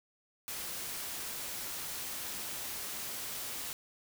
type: noise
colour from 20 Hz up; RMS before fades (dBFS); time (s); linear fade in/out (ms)
white; -40; 0.48-3.73; 0
effects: none